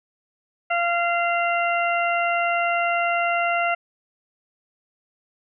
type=harmonic tone; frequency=690 Hz; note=F5; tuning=21 cents flat; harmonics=1 / 2 / 3 / 4; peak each=-22 / -25 / -27 / -28 dBFS; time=0.7-3.75 s; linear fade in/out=10 ms; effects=none